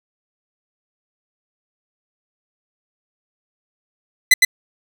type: tone with echo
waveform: sawtooth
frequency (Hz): 2015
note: B6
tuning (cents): +34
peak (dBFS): -3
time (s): 4.31-4.34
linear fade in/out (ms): 5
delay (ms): 110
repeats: 1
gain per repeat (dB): -2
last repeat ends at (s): 4.45
effects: none